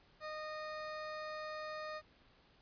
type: tone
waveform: 20% pulse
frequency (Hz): 616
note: D#5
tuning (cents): -17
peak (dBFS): -37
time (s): 0.2-2.02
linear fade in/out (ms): 50
effects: pink hiss -67 dBFS RMS until 2.61 s + resampled to 11025 Hz